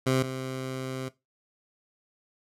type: tone pair in turn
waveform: 15% pulse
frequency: 130.81 / 130.81 Hz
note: C3 / C3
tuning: 0 / 0 cents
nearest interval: unison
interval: 0 cents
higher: neither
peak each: -16 / -26 dBFS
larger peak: first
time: 0.06-0.23 / 0.23-1.09 s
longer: second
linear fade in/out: 10 ms
effects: noise-tail reverb RT60 0.2 s tail -17 dB re dry + low-pass 12000 Hz 12 dB/octave